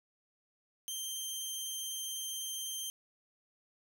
15% pulse tone, 3146 Hz, G7, 6 cents sharp, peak -30 dBFS, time 0.88-2.9 s, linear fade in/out 0 ms, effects none

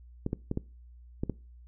clicks, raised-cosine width 3 ms, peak -17 dBFS, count 6, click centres 0.264 / 0.331 / 0.514 / 0.574 / 1.235 / 1.297 s, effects noise-tail reverb RT60 0.3 s tail -21 dB re dry + added 60 Hz sine -49 dBFS peak until 1.67 s

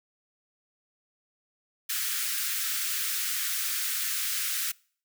white high-pass noise, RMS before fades -30 dBFS, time 1.89-4.72 s, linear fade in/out 10 ms, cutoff 1300 Hz, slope 48 dB/octave, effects noise-tail reverb RT60 0.5 s tail -25 dB re dry

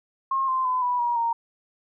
sine tone with pitch steps, 1073 / 1042.5 / 1012.8 / 983.9 / 955.9 / 928.7 Hz, C6 / C6 / B5 / B5 / A#5 / A#5, +43 / -7 / +43 / -7 / +43 / -7 cents, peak -21 dBFS, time 0.31-1.33 s, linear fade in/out 5 ms, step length 170 ms, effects none

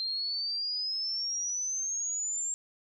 sine exponential sweep, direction up, 4142 to 7459 Hz, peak -30 dBFS, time 0-2.54 s, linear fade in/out 0 ms, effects none

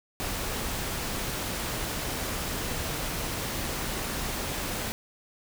pink noise, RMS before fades -32 dBFS, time 0.2-4.92 s, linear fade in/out 0 ms, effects none

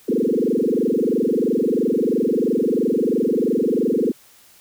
sine tone with frequency modulation, 350 Hz, F4, 4 cents sharp, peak -16 dBFS, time 0.08-4.12 s, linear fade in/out 10 ms, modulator 23 Hz, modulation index 5.8, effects white hiss -51 dBFS RMS until 4.6 s

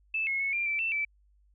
sine tone with pitch steps, 2630 / 2172 / 2199 / 2383 / 2328 / 2673 / 2318 Hz, E7 / C#7 / C#7 / D7 / D7 / E7 / D7, -5 / -36 / -14 / +25 / -16 / +23 / -23 cents, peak -27 dBFS, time 0.14-1.05 s, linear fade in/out 5 ms, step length 130 ms, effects added 50 Hz sine -61 dBFS peak until 1.54 s

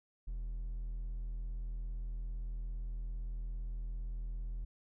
triangle tone with hard clipping, 41.2 Hz, E1, in tune, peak -38 dBFS, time 0.27-4.65 s, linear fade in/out 10 ms, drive 6 dB, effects none

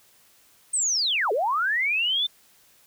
sine linear two-way sweep, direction down then up, 8570 to 392 to 3606 Hz, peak -21 dBFS, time 0.73-2.27 s, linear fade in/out 10 ms, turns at 1.32 s, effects white hiss -58 dBFS RMS until 2.86 s

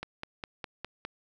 click train, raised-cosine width 0.3 ms, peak -20 dBFS, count 6, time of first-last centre 0.03-1.05 s, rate 4.9 Hz, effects none

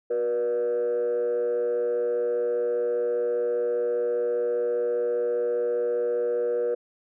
sine tone with frequency modulation, 480 Hz, B4, 49 cents flat, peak -21 dBFS, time 0.1-6.75 s, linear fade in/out 10 ms, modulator 115 Hz, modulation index 0.59, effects tanh soft clip ceiling -20 dBFS

